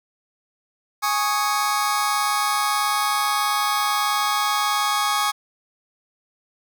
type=chord; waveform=sawtooth; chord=Ab suspended fourth; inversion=none; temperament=just; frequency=830.6 / 1107.5 / 1245.9 Hz; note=Ab5 / Db6 / Eb6; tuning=0 / -2 / +2 cents; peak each=-20 dBFS; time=1.02-5.32 s; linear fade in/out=20 ms; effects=none